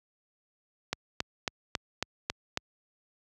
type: click train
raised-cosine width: 0.2 ms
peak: -11 dBFS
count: 7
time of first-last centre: 0.93-2.574 s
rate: 3.65 Hz
effects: high-pass 60 Hz 12 dB/octave